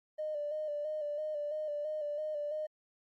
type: tone with vibrato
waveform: triangle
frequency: 601 Hz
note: D5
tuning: 40 cents sharp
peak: -30 dBFS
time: 0.18-2.67 s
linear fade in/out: 20 ms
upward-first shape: square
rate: 3 Hz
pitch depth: 39 cents each way
effects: tanh soft clip ceiling -32 dBFS + Opus 48 kbps